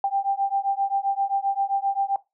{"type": "beating tone pair", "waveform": "sine", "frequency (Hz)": [786, 793.6], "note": ["G5", "G5"], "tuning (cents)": [4, 21], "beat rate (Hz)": 7.6, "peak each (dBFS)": [-24, -24], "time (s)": [0.04, 2.16], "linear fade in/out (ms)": 2, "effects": ["noise-tail reverb RT60 0.2 s tail -18 dB re dry"]}